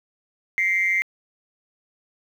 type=tone with amplitude modulation; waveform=sine; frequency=2093 Hz; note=C7; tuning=in tune; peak=-14 dBFS; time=0.58-1.02 s; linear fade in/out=0 ms; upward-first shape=sine; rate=187 Hz; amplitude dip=75%; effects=tanh soft clip ceiling -12 dBFS + 8-bit